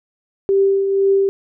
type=tone with tremolo; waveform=sine; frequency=392 Hz; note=G4; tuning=in tune; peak=-10 dBFS; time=0.49-1.29 s; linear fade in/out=0 ms; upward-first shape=triangle; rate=2 Hz; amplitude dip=50%; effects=none